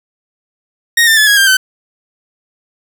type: tone with pitch steps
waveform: sawtooth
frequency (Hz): 1864.7 / 1791.8 / 1721.8 / 1654.6 / 1589.9 / 1527.8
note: A#6 / A6 / A6 / G#6 / G6 / G6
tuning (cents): 0 / +31 / -38 / -7 / +24 / -45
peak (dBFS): -3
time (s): 0.97-1.57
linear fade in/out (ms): 5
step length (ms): 100
effects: none